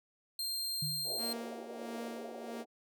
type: tone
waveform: sawtooth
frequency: 4185 Hz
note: C8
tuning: in tune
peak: -32 dBFS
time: 0.39-1.33 s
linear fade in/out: 2 ms
type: tone with exponential decay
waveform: sine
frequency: 150.8 Hz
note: D3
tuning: 46 cents sharp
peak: -34 dBFS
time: 0.82-1.33 s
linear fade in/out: 5 ms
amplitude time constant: 110 ms
type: band-pass noise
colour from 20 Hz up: white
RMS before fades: -46 dBFS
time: 1.04-2.66 s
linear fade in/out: 50 ms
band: 330 to 710 Hz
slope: 48 dB/octave
type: tone with tremolo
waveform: sawtooth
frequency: 233.1 Hz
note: A#3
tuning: in tune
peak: -36 dBFS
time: 1.17-2.65 s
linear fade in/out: 50 ms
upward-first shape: sine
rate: 1.5 Hz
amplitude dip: 65%
effects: none